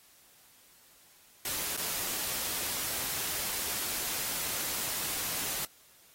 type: noise with dropouts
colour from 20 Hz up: white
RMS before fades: -34 dBFS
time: 1.45-5.65 s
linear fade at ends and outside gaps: 2 ms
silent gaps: 1.764-1.774 s
effects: white hiss -60 dBFS RMS until 6.14 s + AAC 48 kbps